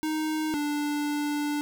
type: tone pair in turn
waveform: square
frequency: 311.1 / 293.8 Hz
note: D#4 / D4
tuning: 0 / +1 cents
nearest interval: minor second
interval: 99 cents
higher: first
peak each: -27 dBFS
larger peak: neither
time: 0.03-0.54 / 0.54-1.61 s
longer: second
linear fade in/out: 0 ms
effects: none